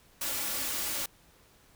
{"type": "noise with comb filter", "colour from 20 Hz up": "white", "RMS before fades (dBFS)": -33, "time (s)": [0.21, 1.06], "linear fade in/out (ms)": 5, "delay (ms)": 3.5, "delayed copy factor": 0.5, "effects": ["pink hiss -61 dBFS RMS until 1.75 s"]}